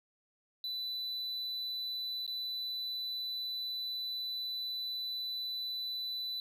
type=tone with dropouts; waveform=triangle; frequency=3988 Hz; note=B7; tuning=16 cents sharp; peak=-34 dBFS; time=0.64-6.4 s; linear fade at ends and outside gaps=1 ms; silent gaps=2.265-2.277 s; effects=none